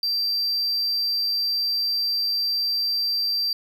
triangle tone, 4699 Hz, D8, in tune, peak -20 dBFS, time 0.03-3.53 s, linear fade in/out 2 ms, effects none

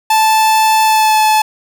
45% pulse tone with pitch glide, 876 to 864.4 Hz, A5 to A5, -8 to -31 cents, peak -8 dBFS, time 0.1-1.42 s, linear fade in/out 5 ms, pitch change -23 cents, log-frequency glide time 0.83-1.19 s, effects none

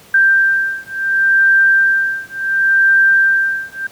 sine beating tone pair, 1576 / 1576.7 Hz, G6 / G6, +9 / +10 cents, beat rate 0.7 Hz, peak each -13 dBFS, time 0.14-3.87 s, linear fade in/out 5 ms, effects pink hiss -43 dBFS RMS until 3.91 s + high-pass 100 Hz 12 dB/octave

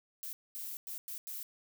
violet noise bursts at uneven times, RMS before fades -42 dBFS, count 5, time 0.23-0.33 / 0.55-0.77 / 0.87-0.98 / 1.08-1.18 / 1.27-1.43 s, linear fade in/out 0 ms, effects none

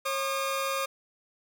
sawtooth tone pair together, 542 / 1215.2 Hz, C#5 / D#6, -39 / -41 cents, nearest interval octave + major second, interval 1398 cents, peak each -27 dBFS, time 0.05-0.86 s, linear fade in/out 10 ms, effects none

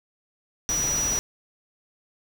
sine tone in noise, 5840 Hz, F#8, 24 cents flat, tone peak -23 dBFS, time 0.69-1.19 s, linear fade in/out 0 ms, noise pink, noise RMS -32 dBFS, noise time 0.69-1.19 s, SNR +6 dB, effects none

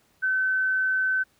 sine tone, 1526 Hz, G6, 47 cents flat, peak -21 dBFS, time 0.22-1.24 s, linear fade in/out 20 ms, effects pink hiss -64 dBFS RMS until 1.39 s + high-pass 60 Hz 12 dB/octave

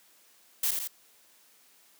blue noise with echo, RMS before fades -27 dBFS, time 0.63-0.71 s, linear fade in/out 5 ms, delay 83 ms, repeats 2, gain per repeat -4 dB, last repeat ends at 0.876 s, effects white hiss -61 dBFS RMS until 1.99 s + high-pass 200 Hz 12 dB/octave

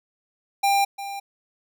square tone with echo, 796 Hz, G5, 26 cents sharp, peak -18 dBFS, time 0.63-0.85 s, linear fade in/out 10 ms, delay 350 ms, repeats 1, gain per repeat -13 dB, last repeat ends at 1.2 s, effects none

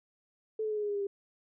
sine tone with pitch steps, 436.7 / 430.9 / 425.2 / 419.6 / 414.1 / 408.6 / 403.2 / 397.9 Hz, A4 / A4 / G#4 / G#4 / G#4 / G#4 / G4 / G4, -13 / -36 / +41 / +18 / -5 / -28 / +49 / +26 cents, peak -30 dBFS, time 0.59-1.07 s, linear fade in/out 5 ms, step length 60 ms, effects none

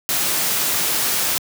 white noise, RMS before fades -20 dBFS, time 0.09-1.38 s, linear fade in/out 0 ms, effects high-pass 100 Hz 12 dB/octave

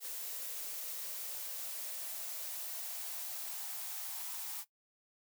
blue noise with high-pass filter sweep, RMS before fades -42 dBFS, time 0-4.65 s, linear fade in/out 50 ms, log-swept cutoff 450 to 840 Hz, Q 3.5, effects noise-tail reverb RT60 0.1 s tail -17 dB re dry

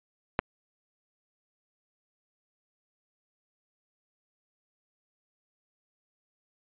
clicks, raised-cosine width 0.5 ms, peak -8 / -30 dBFS, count 2, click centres 0.391 / 0.396 s, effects resampled to 8000 Hz

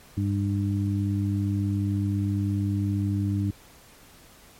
harmonic tone, 100 Hz, G2, 35 cents sharp, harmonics 1 / 2 / 3, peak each -24 / -29 / -30 dBFS, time 0.17-3.51 s, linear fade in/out 5 ms, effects pink hiss -52 dBFS RMS until 4.59 s + MP3 64 kbps

